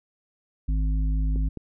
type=harmonic tone; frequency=52.4 Hz; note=G#1; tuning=16 cents sharp; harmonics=1 / 3 / 5; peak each=-21 / -33 / -37 dBFS; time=0.68-1.49 s; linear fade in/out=10 ms
type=clicks; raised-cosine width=3 ms; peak=-22 dBFS; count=2; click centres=1.36 / 1.573 s
effects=none